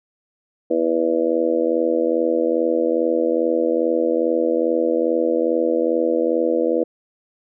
harmonic tone, 82.4 Hz, E2, in tune, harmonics 3 / 4 / 5 / 6 / 7 / 8, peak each -28 / -21 / -30 / -19 / -25 / -30 dBFS, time 0.7-6.84 s, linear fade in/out 10 ms, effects none

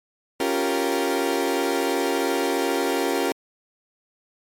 30% pulse chord, G half-diminished seventh, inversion second, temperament equal, 277.2 / 349.2 / 392 / 466.2 Hz, Db4 / F4 / G4 / Bb4, 0 / 0 / 0 / 0 cents, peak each -24 dBFS, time 0.4-3.32 s, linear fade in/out 2 ms, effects MP3 64 kbps

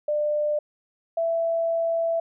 sine tone pair in turn, 597 / 664.4 Hz, D5 / E5, +28 / +13 cents, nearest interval major second, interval 185 cents, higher second, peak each -21 dBFS, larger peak neither, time 0.08-0.59 / 1.17-2.2 s, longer second, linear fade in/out 5 ms, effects none

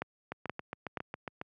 two click trains, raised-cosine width 0.5 ms, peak -22 / -19 dBFS, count 9 / 3, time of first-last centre 0.32-1.414 / 0.02-0.972 s, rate 7.31 / 2.1 Hz, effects high-pass 100 Hz 12 dB/octave

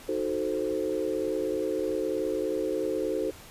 sine chord, D# diminished seventh, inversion none, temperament equal, 311.1 / 370 / 440 / 523.3 Hz, D#4 / F#4 / A4 / C5, 0 / 0 / 0 / 0 cents, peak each -33 / -32 / -31 / -32 dBFS, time 0.08-3.31 s, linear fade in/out 10 ms, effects pink hiss -48 dBFS RMS until 3.5 s + resampled to 32000 Hz

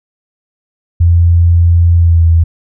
sine tone with pitch glide, 85.4 to 82.87 Hz, F2 to E2, -38 to +10 cents, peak -4 dBFS, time 1-2.44 s, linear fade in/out 10 ms, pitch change -52 cents, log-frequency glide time 1.96-2.24 s, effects none

